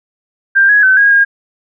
sine tone with pitch steps, 1587 / 1668 / 1528 / 1638 / 1624 Hz, G6 / G#6 / G6 / G#6 / G#6, +21 / +7 / -45 / -24 / -39 cents, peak -5 dBFS, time 0.55-1.25 s, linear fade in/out 20 ms, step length 140 ms, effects none

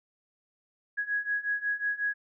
sine beating tone pair, 1661.2 / 1666.7 Hz, G#6 / G#6, 0 / +6 cents, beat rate 5.5 Hz, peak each -32 / -30 dBFS, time 0.97-2.14 s, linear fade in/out 20 ms, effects none

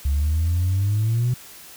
sine exponential sweep, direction up, 68 to 126.2 Hz, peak -16 dBFS, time 0.05-1.34 s, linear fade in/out 5 ms, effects tanh soft clip ceiling -15 dBFS + white hiss -43 dBFS RMS until 1.76 s

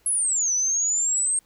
sine exponential two-way sweep, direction down then up, 11000 to 5900 to 8530 Hz, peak -20 dBFS, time 0.06-1.39 s, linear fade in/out 2 ms, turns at 0.53 s, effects pink hiss -62 dBFS RMS until 1.45 s

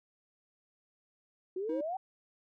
sine exponential sweep, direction up, 357.9 to 785 Hz, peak -33 dBFS, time 1.56-1.97 s, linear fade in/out 5 ms
triangle tone, 318.4 Hz, D#4, 40 cents sharp, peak -32 dBFS, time 1.69-1.81 s, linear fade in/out 5 ms
effects none

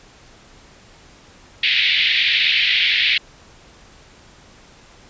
pink band-pass noise, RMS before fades -17 dBFS, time 1.63-3.18 s, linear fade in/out 5 ms, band 2000 to 4000 Hz, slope 48 dB/octave, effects pink hiss -47 dBFS RMS until 5.09 s + resampled to 16000 Hz

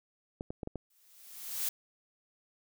clicks, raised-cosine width 2 ms, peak -24 dBFS, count 5, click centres 0.409 / 0.505 / 0.632 / 0.674 / 0.757 s
blue noise with exponential growth, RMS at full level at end -31 dBFS, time 0.9-1.69 s, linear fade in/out 5 ms, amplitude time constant 170 ms
effects none

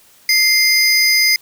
square tone pair together, 2093 / 4978 Hz, C7 / D#8, 0 / 0 cents, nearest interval octave + minor third, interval 1500 cents, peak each -14 dBFS, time 0.29-1.36 s, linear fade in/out 2 ms, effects white hiss -49 dBFS RMS until 1.41 s

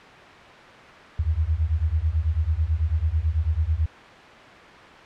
sine beating tone pair, 74.7 / 83.8 Hz, D2 / E2, +30 / +29 cents, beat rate 9.1 Hz, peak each -23 dBFS, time 1.19-3.86 s, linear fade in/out 5 ms, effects white hiss -43 dBFS RMS until 5.05 s + low-pass 2000 Hz 12 dB/octave

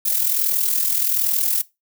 violet noise with amplitude modulation, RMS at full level -17 dBFS, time 0.05-1.62 s, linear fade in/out 10 ms, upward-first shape sine, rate 41.3 Hz, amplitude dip 60%, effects noise-tail reverb RT60 0.2 s tail -19 dB re dry

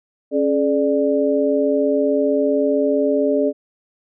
sine tone cluster, 274.7 / 425.6 / 590 Hz, C#4 / G#4 / D5, -16 / +42 / +8 cents, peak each -19 dBFS, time 0.31-3.53 s, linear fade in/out 50 ms, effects none

